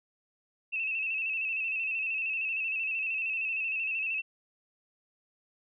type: tone with vibrato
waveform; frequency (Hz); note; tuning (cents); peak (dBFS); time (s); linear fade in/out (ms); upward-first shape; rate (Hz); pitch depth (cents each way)
sine; 2628; E7; -6; -29; 0.72-4.22; 20; square; 13; 44
effects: none